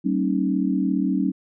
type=tone cluster; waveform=sine; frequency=191.6 / 226 / 271.7 / 309.4 Hz; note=G3 / A3 / C#4 / D#4; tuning=-39 / +47 / -35 / -10 cents; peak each=-23 / -30 / -23 / -26 dBFS; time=0.04-1.32 s; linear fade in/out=20 ms; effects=none